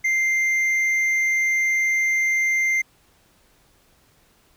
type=tone with hard clipping; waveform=triangle; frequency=2093 Hz; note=C7; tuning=in tune; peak=-19 dBFS; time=0.04-2.82 s; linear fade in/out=10 ms; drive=7 dB; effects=pink hiss -59 dBFS RMS until 4.56 s